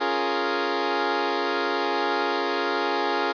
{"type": "chord", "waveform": "15% pulse", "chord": "Bb minor seventh", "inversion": "first", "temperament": "equal", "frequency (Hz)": [277.2, 349.2, 415.3, 466.2], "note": ["Db4", "F4", "Ab4", "Bb4"], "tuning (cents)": [0, 0, 0, 0], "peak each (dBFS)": [-24, -22, -20, -24], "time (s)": [0, 3.33], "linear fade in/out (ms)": 20, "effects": ["resampled to 11025 Hz"]}